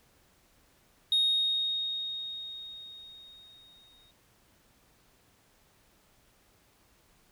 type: tone with exponential decay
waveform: sine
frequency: 3729 Hz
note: A#7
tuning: in tune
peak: -20 dBFS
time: 1.12-4.11 s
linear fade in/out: 2 ms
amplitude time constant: 650 ms
effects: tanh soft clip ceiling -20 dBFS + pink hiss -65 dBFS RMS until 7.31 s